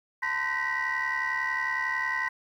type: tone cluster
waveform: sine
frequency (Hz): 893 / 1027 / 1535 / 1890 / 1961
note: A5 / C6 / G6 / A#6 / B6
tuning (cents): +25 / -33 / -37 / +23 / -13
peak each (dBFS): -37 / -32 / -35 / -30 / -29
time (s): 0.22-2.29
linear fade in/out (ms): 10
effects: tanh soft clip ceiling -21 dBFS + 10-bit